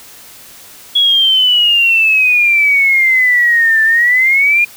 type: exponential two-way sweep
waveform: sine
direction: down then up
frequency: 3365 to 1762 to 2438 Hz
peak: -7 dBFS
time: 0.95-4.65 s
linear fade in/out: 10 ms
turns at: 3.83 s
effects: white hiss -37 dBFS RMS until 4.76 s